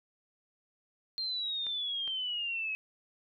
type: exponential sweep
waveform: sine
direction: down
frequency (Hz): 4207 to 2547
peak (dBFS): -32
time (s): 1.18-2.75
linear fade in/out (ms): 0
type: clicks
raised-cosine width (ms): 0.3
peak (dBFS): -31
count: 2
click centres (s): 1.667 / 2.077
effects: none